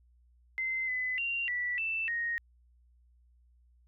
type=tone with pitch steps; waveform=sine; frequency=2068 / 2013 / 2766 / 1959 / 2657 / 1868 Hz; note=C7 / B6 / F7 / B6 / E7 / A#6; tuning=-21 / +33 / -17 / -15 / +13 / +3 cents; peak=-30 dBFS; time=0.58-2.38 s; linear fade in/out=0 ms; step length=300 ms; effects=added 60 Hz sine -61 dBFS peak until 3.87 s